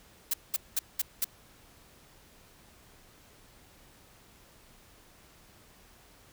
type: noise bursts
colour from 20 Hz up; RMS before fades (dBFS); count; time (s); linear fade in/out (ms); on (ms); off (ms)
blue; -28; 5; 0.31-1.245; 5; 27; 200
effects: pink hiss -58 dBFS RMS until 6.32 s